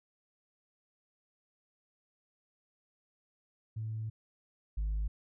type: tone pair in turn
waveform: sine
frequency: 110 / 52.12 Hz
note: A2 / G#1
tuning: 0 / +7 cents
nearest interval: octave + minor second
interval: 1293 cents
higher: first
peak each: -34 / -28 dBFS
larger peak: second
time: 3.76-4.1 / 4.77-5.08 s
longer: first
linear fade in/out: 10 ms
effects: tanh soft clip ceiling -29 dBFS